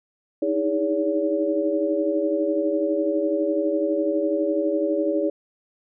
sine tone cluster, 307.2 / 319.2 / 409.2 / 568 Hz, D#4 / D#4 / G#4 / C#5, -22 / +44 / -26 / +42 cents, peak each -30 / -24 / -26 / -24 dBFS, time 0.42-5.3 s, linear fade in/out 5 ms, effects none

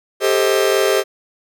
45% pulse chord, A half-diminished seventh, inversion third, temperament just, 396 / 440 / 528 / 633.6 Hz, G4 / A4 / C5 / Eb5, +18 / 0 / +16 / +31 cents, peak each -17 / -20 / -20 / -21 dBFS, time 0.2-1.04 s, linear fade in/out 50 ms, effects none

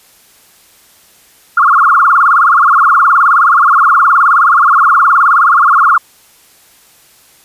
sine tone with vibrato, 1244.5 Hz, D#6, in tune, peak -4 dBFS, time 1.57-5.98 s, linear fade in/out 5 ms, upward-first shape sine, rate 19 Hz, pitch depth 240 cents each way, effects white hiss -45 dBFS RMS until 7.44 s + resampled to 32000 Hz

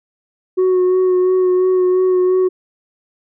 sine tone with vibrato, 368.3 Hz, F#4, 8 cents flat, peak -8 dBFS, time 0.57-2.49 s, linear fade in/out 20 ms, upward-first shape sine, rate 2.9 Hz, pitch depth 19 cents each way, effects tanh soft clip ceiling -10 dBFS

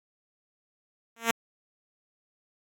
5% pulse tone with exponential growth, 229.5 Hz, A#3, 27 cents flat, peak -8 dBFS, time 1.16-1.31 s, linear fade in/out 5 ms, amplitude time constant 31 ms, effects AAC 64 kbps

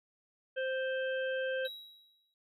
harmonic tone, 523.3 Hz, C5, in tune, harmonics 1 / 3 / 5 / 6, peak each -33 / -38 / -48 / -47 dBFS, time 0.56-1.68 s, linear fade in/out 20 ms
triangle tone with exponential decay, 3864 Hz, B7, 39 cents flat, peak -37 dBFS, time 1.65-2.34 s, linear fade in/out 1 ms, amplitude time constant 150 ms
effects noise-tail reverb RT60 0.1 s tail -21 dB re dry

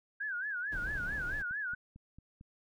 sine tone with vibrato, 1568 Hz, G6, in tune, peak -34 dBFS, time 0.2-1.75 s, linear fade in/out 10 ms, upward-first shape sine, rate 4.5 Hz, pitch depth 170 cents each way
brown noise, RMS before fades -42 dBFS, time 0.71-1.43 s, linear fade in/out 20 ms
click train, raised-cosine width 5 ms, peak -40 dBFS, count 5, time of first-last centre 1.51-2.411 s, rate 4.44 Hz
effects none

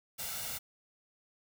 white noise with comb filter, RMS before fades -39 dBFS, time 0.18-0.59 s, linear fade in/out 20 ms, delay 1.4 ms, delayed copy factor +0.7, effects none

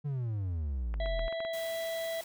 triangle exponential sweep, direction down, 149.9 to 36.56 Hz, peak -29 dBFS, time 0.04-1.29 s, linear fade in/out 20 ms
clicks, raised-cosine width 0.5 ms, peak -28 dBFS, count 7, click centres 0.941 / 1.06 / 1.193 / 1.281 / 1.326 / 1.404 / 1.45 s
harmonic tone, 659.3 Hz, E5, in tune, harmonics 1 / 3 / 5 / 6, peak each -33 / -43 / -47 / -49 dBFS, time 1-2.21 s, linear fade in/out 2 ms
white noise, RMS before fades -47 dBFS, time 1.53-2.24 s, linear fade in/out 5 ms
effects none

